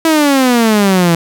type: exponential sweep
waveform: sawtooth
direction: down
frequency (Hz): 328.6 to 164.81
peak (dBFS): -4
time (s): 0.05-1.15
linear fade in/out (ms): 2
effects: none